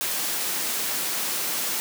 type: high-pass noise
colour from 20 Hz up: white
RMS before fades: -27 dBFS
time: 0.01-1.8 s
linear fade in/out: 0 ms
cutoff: 170 Hz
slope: 12 dB/octave
effects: none